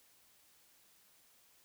silence, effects white hiss -67 dBFS RMS until 1.64 s

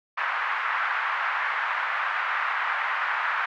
white band-pass noise, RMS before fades -27 dBFS, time 0.17-3.46 s, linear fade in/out 10 ms, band 950 to 1800 Hz, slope 24 dB/octave, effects none

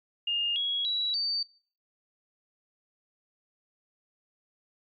sine tone with pitch steps, 2828 / 3324 / 3908 / 4594 Hz, F7 / G#7 / B7 / D8, +21 / +1 / -19 / -39 cents, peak -26 dBFS, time 0.27-1.43 s, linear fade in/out 5 ms, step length 290 ms, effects noise-tail reverb RT60 0.5 s tail -23 dB re dry + MP3 64 kbps

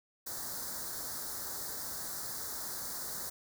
white band-stop noise, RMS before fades -40 dBFS, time 0.26-3.3 s, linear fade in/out 10 ms, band 1800 to 4100 Hz, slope 48 dB/octave, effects none

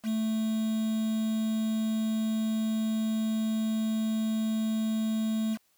triangle tone with quantisation, 220 Hz, A3, in tune, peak -24 dBFS, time 0.03-5.58 s, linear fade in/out 50 ms, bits 7, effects white hiss -69 dBFS RMS until 5.77 s

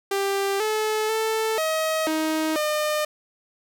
sawtooth tone with pitch steps, 394.6 / 432 / 441.6 / 634 / 314.6 / 606 Hz, G4 / A4 / A4 / D#5 / D#4 / D#5, +11 / -32 / +6 / +32 / +19 / -46 cents, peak -18 dBFS, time 0.11-3.05 s, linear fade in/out 5 ms, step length 490 ms, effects none

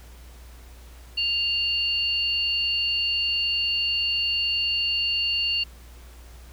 sine tone pair together, 2794 / 4435 Hz, F7 / C#8, 0 / 0 cents, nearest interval minor sixth, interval 800 cents, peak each -23 / -27 dBFS, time 1.17-5.64 s, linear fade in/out 10 ms, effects added 60 Hz sine -43 dBFS peak until 6.52 s + pink hiss -52 dBFS RMS until 6.52 s

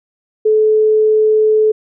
sine tone, 432 Hz, A4, 32 cents flat, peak -8 dBFS, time 0.45-1.72 s, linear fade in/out 10 ms, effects none

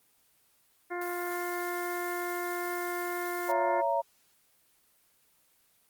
harmonic tone, 352.4 Hz, F4, 16 cents sharp, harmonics 1 / 2 / 3 / 4 / 5 / 6, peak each -35 / -38 / -40 / -41 / -42 / -43 dBFS, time 0.9-3.82 s, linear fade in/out 20 ms
blue noise, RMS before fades -44 dBFS, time 1.01-3.52 s, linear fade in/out 5 ms
sine chord, A# diminished, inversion first, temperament just, 559.4 / 671.3 / 932.3 Hz, C#5 / E5 / A#5, +16 / +31 / 0 cents, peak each -31 / -30 / -29 dBFS, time 3.48-4.02 s, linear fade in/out 20 ms
effects white hiss -67 dBFS RMS until 5.89 s + Opus 24 kbps

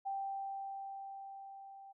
sine tone with level ramp, 784 Hz, G5, in tune, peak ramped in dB -35 to -51 dBFS, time 0.05-1.93 s, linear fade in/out 20 ms, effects none

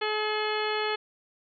harmonic tone, 427.1 Hz, G#4, 48 cents sharp, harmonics 1 / 2 / 3 / 4 / 5 / 6 / 7 / 8 / 10, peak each -30 / -33 / -35 / -36 / -37 / -38 / -38 / -39 / -40 dBFS, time 0.01-0.96 s, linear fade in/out 10 ms, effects none

